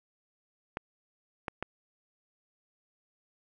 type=clicks; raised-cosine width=0.5 ms; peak=-18 dBFS; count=3; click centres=0.771 / 1.482 / 1.626 s; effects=none